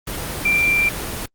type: tone in noise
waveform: sine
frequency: 2362 Hz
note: D7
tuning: 9 cents sharp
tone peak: -14 dBFS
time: 0.45-0.89 s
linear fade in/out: 5 ms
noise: pink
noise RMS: -27 dBFS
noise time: 0.07-1.26 s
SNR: +10 dB
effects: Opus 24 kbps